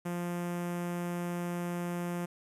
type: tone with notch filter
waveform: sawtooth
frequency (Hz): 174.61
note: F3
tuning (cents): 0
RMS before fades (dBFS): -35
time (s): 0.05-2.26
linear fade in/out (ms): 10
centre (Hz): 4200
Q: 0.9
effects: resampled to 32000 Hz + 11-bit